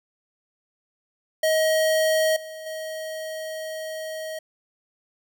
square tone with level steps, 632 Hz, D#5, 27 cents sharp, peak -19 / -36 / -31 dBFS, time 1.43-4.39 s, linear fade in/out 5 ms, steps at 2.36 / 2.66 s, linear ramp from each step 5 ms, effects none

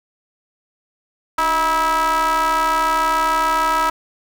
square ring-modulated tone, 166.2 Hz, E3, 15 cents sharp, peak -13 dBFS, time 1.38-3.9 s, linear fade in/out 5 ms, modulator 1130 Hz, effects 8-bit

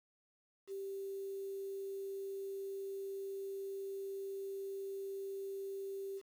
sine tone with quantisation, 391 Hz, G4, 4 cents flat, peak -40 dBFS, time 0.67-6.22 s, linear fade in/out 50 ms, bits 10, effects none

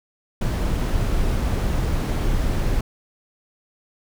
brown noise, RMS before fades -21 dBFS, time 0.41-2.81 s, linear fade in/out 5 ms, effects none

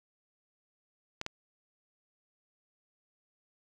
clicks, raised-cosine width 0.2 ms, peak -18 dBFS, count 2, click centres 1.214 / 1.264 s, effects none

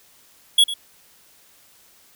square tone with echo, 3351 Hz, G#7, 15 cents sharp, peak -11 dBFS, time 0.58-0.64 s, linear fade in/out 5 ms, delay 100 ms, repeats 1, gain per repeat -14 dB, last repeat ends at 0.74 s, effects white hiss -54 dBFS RMS until 2.15 s

